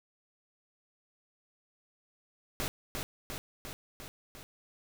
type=noise with echo; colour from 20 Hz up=pink; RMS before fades=-34 dBFS; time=2.6-2.68 s; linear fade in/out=0 ms; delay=350 ms; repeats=5; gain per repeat=-3 dB; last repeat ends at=4.43 s; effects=none